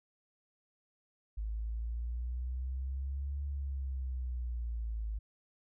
sine linear two-way sweep, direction up then down, 52.6 to 71.2 to 52.6 Hz, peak -34 dBFS, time 1.37-5.19 s, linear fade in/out 10 ms, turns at 3.44 s, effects none

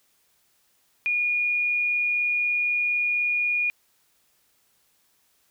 sine tone, 2439 Hz, D#7, 35 cents flat, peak -21 dBFS, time 1.06-3.7 s, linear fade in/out 0 ms, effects white hiss -66 dBFS RMS until 5.5 s

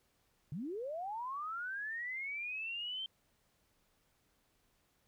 sine linear sweep, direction up, 130 to 3150 Hz, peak -38 dBFS, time 0.52-3.06 s, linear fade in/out 2 ms, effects pink hiss -75 dBFS RMS until 5.07 s

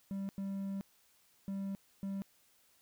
triangle tone bursts at uneven times, 195.8 Hz, G3, 2 cents flat, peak -34 dBFS, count 4, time 0.11-0.29 / 0.38-0.81 / 1.48-1.75 / 2.03-2.22 s, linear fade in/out 0 ms, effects white hiss -69 dBFS RMS until 2.81 s

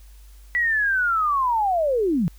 sine linear sweep, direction down, 1963 to 150.2 Hz, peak -18 dBFS, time 0.55-2.28 s, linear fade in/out 0 ms, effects added 50 Hz sine -43 dBFS peak until 2.38 s + white hiss -57 dBFS RMS until 2.38 s

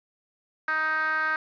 10% pulse tone with band-pass filter, 312.8 Hz, D#4, 9 cents sharp, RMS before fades -26 dBFS, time 0.68-1.36 s, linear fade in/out 2 ms, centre 1500 Hz, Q 5.1, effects resampled to 11025 Hz + 8-bit

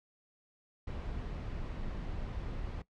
brown noise, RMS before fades -39 dBFS, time 0.87-2.82 s, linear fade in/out 5 ms, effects noise-tail reverb RT60 0.1 s tail -18 dB re dry + low-pass 4000 Hz 12 dB/octave

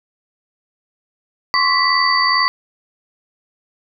sine tone cluster, 1054 / 1136 / 1972 / 4610 Hz, C6 / C#6 / B6 / D8, +12 / +42 / -3 / -33 cents, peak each -18 dBFS, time 1.54-2.48 s, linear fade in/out 0 ms, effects none

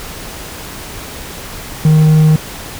triangle tone, 155.56 Hz, D#3, in tune, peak -3 dBFS, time 1.85-2.36 s, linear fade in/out 2 ms, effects pink hiss -28 dBFS RMS until 2.79 s

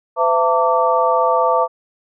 sine tone cluster, 508 / 669 / 904 / 1160 Hz, B4 / E5 / A5 / D6, +49 / +25 / +47 / -22 cents, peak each -18 dBFS, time 0.16-1.68 s, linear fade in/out 50 ms, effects none

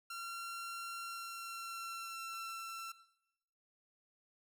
sawtooth tone with pitch glide, 1370 to 1344.9 Hz, F6 to E6, -34 to +34 cents, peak -39 dBFS, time 0.1-2.92 s, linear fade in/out 5 ms, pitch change -32 cents, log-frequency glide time 1-2.53 s, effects noise-tail reverb RT60 0.9 s tail -18 dB re dry

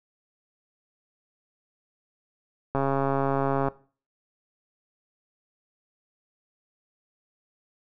click train, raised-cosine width 1 ms, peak -12 dBFS, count 129, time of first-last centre 2.75-3.684 s, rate 137 Hz, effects noise-tail reverb RT60 0.4 s tail -19 dB re dry

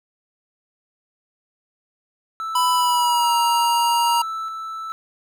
triangle tone with tremolo, 1318.5 Hz, E6, in tune, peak -23 dBFS, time 2.4-4.92 s, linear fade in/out 0 ms, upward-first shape square, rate 1.2 Hz, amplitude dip 30%
square tone with pitch glide, 993 to 943.2 Hz, B5 to A#5, +9 to +20 cents, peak -17 dBFS, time 2.55-4.22 s, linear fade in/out 5 ms, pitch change -89 cents, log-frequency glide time 2.73-3.35 s
effects none

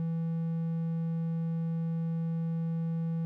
triangle tone, 164.81 Hz, E3, in tune, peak -27 dBFS, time 0-3.25 s, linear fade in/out 0 ms, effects none

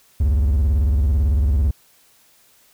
triangle tone with vibrato, 70.1 Hz, C#2, 20 cents sharp, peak -12 dBFS, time 0.2-1.71 s, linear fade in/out 5 ms, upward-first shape square, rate 18 Hz, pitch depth 220 cents each way, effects white hiss -55 dBFS RMS until 2.73 s

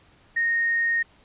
sine tone with quantisation, 1855 Hz, A#6, 9 cents flat, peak -20 dBFS, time 0.36-1.03 s, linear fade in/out 10 ms, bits 8, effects pink hiss -57 dBFS RMS until 1.24 s + resampled to 8000 Hz

